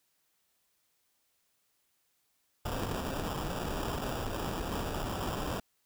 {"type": "noise with sample-and-hold", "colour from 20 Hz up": "pink", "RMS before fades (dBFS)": -35, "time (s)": [2.65, 5.6], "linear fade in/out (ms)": 5, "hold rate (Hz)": 2100, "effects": ["white hiss -75 dBFS RMS until 5.85 s"]}